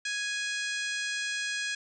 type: harmonic tone with a mistuned harmonic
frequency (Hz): 830.6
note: G#5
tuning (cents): 0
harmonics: 2 / 3 / 4 / 5 / 6 / 7 / 8 / 9 / 10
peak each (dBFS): -33 / -37 / -39 / -41 / -43 / -44 / -45 / -46 / -47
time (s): 0.05-1.75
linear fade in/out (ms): 5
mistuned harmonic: 7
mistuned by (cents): +21
effects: none